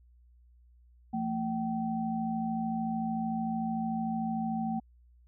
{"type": "tone cluster", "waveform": "sine", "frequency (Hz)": [171.5, 224.9, 768], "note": ["F3", "A3", "G5"], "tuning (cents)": [-31, 38, -36], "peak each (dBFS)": [-39, -31, -35], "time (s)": [1.13, 4.8], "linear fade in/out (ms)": 10, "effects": ["added 60 Hz sine -57 dBFS peak until 5.27 s"]}